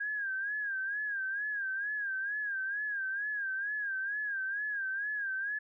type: tone with vibrato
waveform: sine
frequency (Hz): 1624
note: G#6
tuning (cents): -39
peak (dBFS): -32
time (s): 0-5.59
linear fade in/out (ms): 10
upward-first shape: sine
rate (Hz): 2.2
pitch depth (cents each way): 94
effects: none